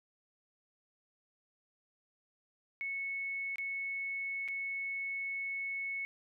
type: tone with dropouts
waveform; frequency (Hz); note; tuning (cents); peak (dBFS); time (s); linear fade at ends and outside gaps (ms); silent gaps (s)
sine; 2204; C#7; -11; -35; 2.81-6.05; 0; 3.558-3.583 / 4.479-4.485
effects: none